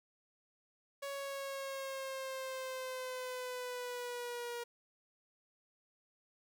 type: linear sweep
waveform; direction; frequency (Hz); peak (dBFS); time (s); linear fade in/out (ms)
sawtooth; down; 559 to 474.7; -36; 1.02-4.64; 10
effects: none